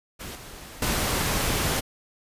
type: noise with level steps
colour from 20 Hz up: pink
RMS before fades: -37 / -42 / -25 dBFS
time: 0.19-1.81 s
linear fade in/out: 20 ms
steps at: 0.35 / 0.82 s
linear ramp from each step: 2 ms
effects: resampled to 32000 Hz